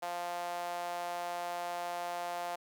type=tone with high-pass filter; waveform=sawtooth; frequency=174.61 Hz; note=F3; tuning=in tune; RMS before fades=-38 dBFS; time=0.02-2.56 s; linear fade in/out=10 ms; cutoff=710 Hz; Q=3.7; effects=none